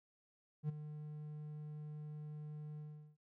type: tone with ADSR envelope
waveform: triangle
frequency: 150.9 Hz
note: D3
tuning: 47 cents sharp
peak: -31 dBFS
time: 0.63-3.17 s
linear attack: 60 ms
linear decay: 14 ms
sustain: -12 dB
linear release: 390 ms
effects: none